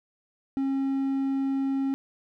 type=tone; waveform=triangle; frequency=271 Hz; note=C#4; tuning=39 cents flat; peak=-22 dBFS; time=0.57-1.94 s; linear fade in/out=0 ms; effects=none